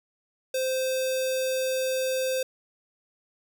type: tone with notch filter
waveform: square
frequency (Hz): 520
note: C5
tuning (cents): -11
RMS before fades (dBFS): -27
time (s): 0.54-2.43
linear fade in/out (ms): 5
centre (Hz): 1100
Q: 0.51
effects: none